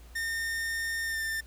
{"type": "tone with pitch glide", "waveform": "45% pulse", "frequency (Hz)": [1821, 1792.8], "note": ["A#6", "A6"], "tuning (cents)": [-41, 32], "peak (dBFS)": -30, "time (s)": [0.15, 1.41], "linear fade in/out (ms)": 10, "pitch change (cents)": -27, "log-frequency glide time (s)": [1.04, 1.21], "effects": ["added 58 Hz sine -48 dBFS peak until 1.46 s", "pink hiss -58 dBFS RMS until 1.46 s"]}